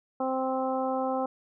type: harmonic tone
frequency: 261.6 Hz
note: C4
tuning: in tune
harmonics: 1 / 2 / 3 / 4 / 5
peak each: -32 / -30 / -31 / -37 / -39 dBFS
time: 0.2-1.26 s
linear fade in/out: 5 ms
effects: none